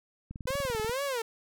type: click train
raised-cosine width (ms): 5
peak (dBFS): -27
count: 13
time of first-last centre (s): 0.31-0.895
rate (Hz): 20.5
type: tone with vibrato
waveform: sawtooth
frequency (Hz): 493.9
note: B4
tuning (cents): 0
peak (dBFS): -26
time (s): 0.47-1.22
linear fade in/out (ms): 5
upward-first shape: sine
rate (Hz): 2.2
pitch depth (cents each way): 240
effects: none